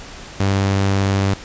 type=tone; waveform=sawtooth; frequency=98 Hz; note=G2; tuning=in tune; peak=-11 dBFS; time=0.4-1.34 s; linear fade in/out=5 ms; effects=pink hiss -36 dBFS RMS until 1.44 s + resampled to 16000 Hz